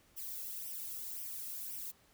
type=noise with flanger; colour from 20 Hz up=violet; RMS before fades=-43 dBFS; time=0.16-1.92 s; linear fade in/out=20 ms; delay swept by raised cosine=0.35 to 1.55 ms; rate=1.9 Hz; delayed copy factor=+0.9; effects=pink hiss -67 dBFS RMS until 2.13 s